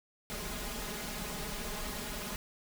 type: noise with comb filter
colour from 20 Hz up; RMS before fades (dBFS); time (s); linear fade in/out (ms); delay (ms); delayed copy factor
pink; -39; 0.3-2.36; 0; 4.8; +1
effects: none